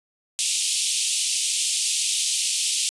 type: band-pass noise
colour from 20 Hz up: white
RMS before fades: -24 dBFS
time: 0.39-2.89 s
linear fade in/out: 0 ms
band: 2600 to 10000 Hz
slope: 48 dB/octave
effects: resampled to 24000 Hz